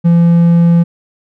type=tone; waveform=triangle; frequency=170 Hz; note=F3; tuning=46 cents flat; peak=-3 dBFS; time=0.04-0.84 s; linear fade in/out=20 ms; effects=none